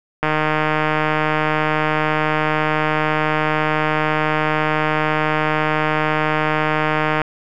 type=click train; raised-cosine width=0.5 ms; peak=-3 dBFS; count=1077; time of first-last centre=0.23-7.217 s; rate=154 Hz; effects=none